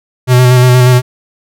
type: tone with vibrato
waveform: square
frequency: 125.5 Hz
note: B2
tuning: 28 cents sharp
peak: -4 dBFS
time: 0.27-1.02 s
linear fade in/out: 50 ms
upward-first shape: square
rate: 8.4 Hz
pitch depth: 19 cents each way
effects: none